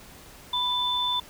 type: tone pair together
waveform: sine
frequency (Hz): 989 / 3524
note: B5 / A7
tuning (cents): +2 / +2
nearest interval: octave + minor seventh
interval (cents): 2200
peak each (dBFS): -28 / -25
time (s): 0.53-1.2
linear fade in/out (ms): 5
effects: pink hiss -48 dBFS RMS until 1.29 s